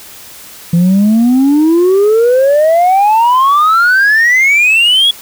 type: exponential sweep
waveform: sine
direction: up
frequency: 167.2 to 3393 Hz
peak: -3 dBFS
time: 0.73-5.11 s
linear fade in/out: 5 ms
effects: tanh soft clip ceiling -4 dBFS + white hiss -33 dBFS RMS until 5.21 s